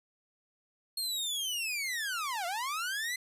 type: linear two-way sweep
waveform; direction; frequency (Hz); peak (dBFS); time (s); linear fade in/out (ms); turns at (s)
sawtooth; down then up; 4300 to 670 to 2049; -29; 0.97-3.16; 5; 2.46
effects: resampled to 32000 Hz